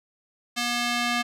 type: tone with band-pass filter sweep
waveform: square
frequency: 240 Hz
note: B3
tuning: 49 cents flat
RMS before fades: -26 dBFS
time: 0.56-1.23 s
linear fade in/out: 20 ms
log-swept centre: 4100 to 2500 Hz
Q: 0.72
effects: none